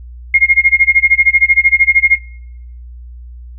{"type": "tone with tremolo", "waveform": "sine", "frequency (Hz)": 2140, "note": "C7", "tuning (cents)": 38, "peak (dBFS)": -3, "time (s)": [0.34, 2.16], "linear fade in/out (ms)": 2, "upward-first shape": "sine", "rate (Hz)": 13, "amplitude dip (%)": 95, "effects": ["noise-tail reverb RT60 0.7 s tail -19 dB re dry", "added 60 Hz sine -29 dBFS peak until 3.58 s"]}